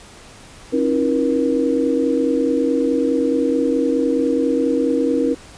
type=tone cluster; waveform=sine; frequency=270.3 / 314.9 / 344.5 / 477.1 Hz; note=C#4 / D#4 / F4 / A#4; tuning=-44 / +21 / -24 / +40 cents; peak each=-19 / -21 / -27 / -19 dBFS; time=0.72-5.35 s; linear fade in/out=20 ms; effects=pink hiss -42 dBFS RMS until 5.57 s + resampled to 22050 Hz